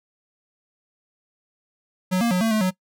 square tone with pitch steps, 184.3 / 234.2 / 181.8 / 224.6 / 216.4 / 185.1 Hz, F#3 / A#3 / F#3 / A3 / A3 / F#3, -7 / +8 / -30 / +36 / -29 / +1 cents, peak -19 dBFS, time 2.11-2.71 s, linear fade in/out 20 ms, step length 100 ms, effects noise-tail reverb RT60 0.1 s tail -21 dB re dry

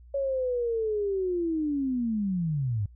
sine linear sweep, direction down, 560 to 95.6 Hz, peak -25 dBFS, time 0.14-2.86 s, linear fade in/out 5 ms, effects added 60 Hz sine -48 dBFS peak until 2.95 s

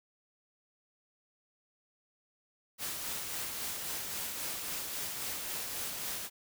white noise with tremolo, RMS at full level -37 dBFS, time 2.78-6.3 s, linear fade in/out 50 ms, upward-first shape sine, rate 3.7 Hz, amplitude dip 30%, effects none

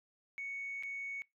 sine tone with dropouts, 2222 Hz, C#7, 4 cents sharp, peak -38 dBFS, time 0.38-1.22 s, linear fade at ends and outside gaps 0 ms, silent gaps 0.826-0.834 s, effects noise-tail reverb RT60 0.2 s tail -24 dB re dry + tanh soft clip ceiling -34 dBFS

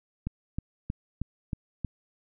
click train, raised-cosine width 5 ms, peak -18 dBFS, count 6, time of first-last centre 0.27-1.847 s, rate 3.17 Hz, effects none

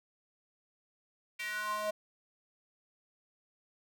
square tone with high-pass filter sweep, 211.3 Hz, G#3, 30 cents sharp, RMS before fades -36 dBFS, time 1.39-1.91 s, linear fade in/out 10 ms, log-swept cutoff 2300 to 650 Hz, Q 4.7, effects none

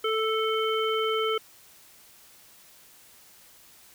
harmonic tone, 440 Hz, A4, in tune, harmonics 1 / 3 / 5 / 7, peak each -26 / -29 / -36 / -32 dBFS, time 0.04-1.38 s, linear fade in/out 5 ms, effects white hiss -54 dBFS RMS until 3.94 s

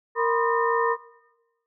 sine tone cluster, 463 / 979 / 1044 / 1224 / 1822 Hz, A#4 / B5 / C6 / D#6 / A#6, -12 / -15 / -4 / -29 / -40 cents, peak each -23 / -27 / -28 / -30 / -29 dBFS, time 0.15-0.97 s, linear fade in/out 50 ms, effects noise-tail reverb RT60 1.0 s tail -17 dB re dry

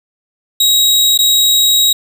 sawtooth tone with dropouts, 3816 Hz, A#7, 40 cents sharp, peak -5 dBFS, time 0.6-1.93 s, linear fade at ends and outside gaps 5 ms, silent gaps 1.177-1.188 s, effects none

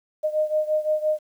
sine beating tone pair, 613 / 618.8 Hz, D#5 / D#5, -26 / -10 cents, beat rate 5.8 Hz, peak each -22 / -25 dBFS, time 0.23-1.19 s, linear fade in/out 20 ms, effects 9-bit

